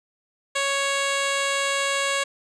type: tone with low-pass filter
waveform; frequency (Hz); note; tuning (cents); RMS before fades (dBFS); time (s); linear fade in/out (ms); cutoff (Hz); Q
10% pulse; 554.4; C#5; 0; -24; 0.55-2.24; 10; 7000; 1.9
effects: none